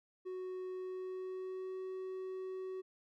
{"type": "tone with pitch glide", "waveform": "triangle", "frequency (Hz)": [370, 375.4], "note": ["F#4", "F#4"], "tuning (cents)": [0, 25], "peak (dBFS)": -38, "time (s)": [0.25, 2.82], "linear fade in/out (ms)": 20, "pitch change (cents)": 25, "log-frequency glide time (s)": [0.69, 1.79], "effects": []}